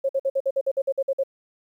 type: tone bursts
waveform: sine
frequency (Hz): 542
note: C#5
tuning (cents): -39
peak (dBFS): -19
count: 12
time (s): 0.04-1.236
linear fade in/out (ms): 10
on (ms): 52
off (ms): 52
effects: 10-bit